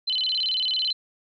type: tone with vibrato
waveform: sine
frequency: 3520 Hz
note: A7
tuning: in tune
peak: -22 dBFS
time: 0.07-0.93 s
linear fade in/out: 10 ms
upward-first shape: square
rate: 18 Hz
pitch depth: 260 cents each way
effects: none